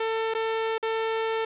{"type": "tone with dropouts", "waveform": "sawtooth", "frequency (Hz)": 447, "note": "A4", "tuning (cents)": 27, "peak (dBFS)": -21, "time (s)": [0, 1.45], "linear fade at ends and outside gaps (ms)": 5, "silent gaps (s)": [[0.339, 0.348], [0.781, 0.827]], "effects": ["resampled to 8000 Hz", "8-bit"]}